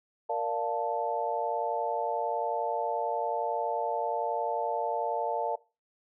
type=chord; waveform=sine; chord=Bb major seventh; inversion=none; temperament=equal; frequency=466.2 / 587.3 / 698.5 / 880 Hz; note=Bb4 / D5 / F5 / A5; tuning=0 / 0 / 0 / 0 cents; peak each=-34 / -34 / -33 / -32 dBFS; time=0.29-5.56 s; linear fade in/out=10 ms; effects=noise-tail reverb RT60 0.3 s tail -21 dB re dry